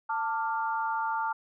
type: chord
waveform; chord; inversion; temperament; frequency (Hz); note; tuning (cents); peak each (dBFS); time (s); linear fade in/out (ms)
sine; D minor; second; equal with one note detuned; 892.3 / 1174.7 / 1396.9; A5 / D6 / F6; +24 / 0 / 0; -29 / -35 / -34; 0.09-1.33; 10
effects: none